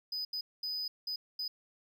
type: tone bursts at uneven times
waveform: triangle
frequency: 4991 Hz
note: D#8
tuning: 5 cents sharp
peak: -33 dBFS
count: 5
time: 0.12-0.25 / 0.33-0.41 / 0.63-0.88 / 1.07-1.16 / 1.39-1.48 s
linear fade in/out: 5 ms
effects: none